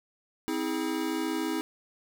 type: chord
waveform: square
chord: C augmented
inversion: none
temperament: equal with one note detuned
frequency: 261.6 / 321.4 / 415.3 Hz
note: C4 / E4 / G#4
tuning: 0 / -44 / 0 cents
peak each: -35 / -31 / -37 dBFS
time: 0.48-1.61 s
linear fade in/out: 0 ms
effects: none